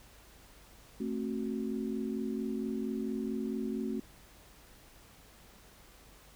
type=chord; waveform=sine; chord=F# diminished; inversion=first; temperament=just; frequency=222 / 266.4 / 370 Hz; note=A3 / C4 / F#4; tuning=+16 / +31 / 0 cents; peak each=-35 / -37 / -39 dBFS; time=1-4 s; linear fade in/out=5 ms; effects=added 50 Hz sine -61 dBFS peak until 6.35 s + pink hiss -58 dBFS RMS until 6.35 s